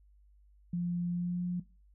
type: tone with pitch glide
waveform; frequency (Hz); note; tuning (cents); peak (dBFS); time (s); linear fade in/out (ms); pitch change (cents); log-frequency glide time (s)
sine; 174.61 to 177.66; F3 to F3; 0 to +30; -30; 0.73-1.6; 5; +30; 1.1-1.44
effects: noise-tail reverb RT60 0.3 s tail -19 dB re dry + added 50 Hz sine -59 dBFS peak until 1.94 s